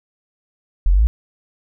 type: exponential sweep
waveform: sine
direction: up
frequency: 39.17 to 61.74 Hz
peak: -10 dBFS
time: 0.86-1.07 s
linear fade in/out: 0 ms
effects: none